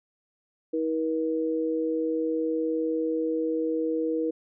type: tone pair together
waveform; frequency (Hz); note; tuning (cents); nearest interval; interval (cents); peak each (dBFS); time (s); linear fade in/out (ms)
sine; 319.9 / 479.3; D#4 / A#4; +48 / +48; perfect fifth; 700; -27; 0.73-4.31; 10
effects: none